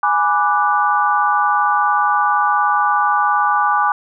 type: chord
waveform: sine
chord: G# half-diminished seventh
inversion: none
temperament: equal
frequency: 830.6 / 987.8 / 1174.7 / 1480 Hz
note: G#5 / B5 / D6 / F#6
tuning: 0 / 0 / 0 / 0 cents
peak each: -17 / -21 / -16 / -21 dBFS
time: 0.03-3.92 s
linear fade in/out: 2 ms
effects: none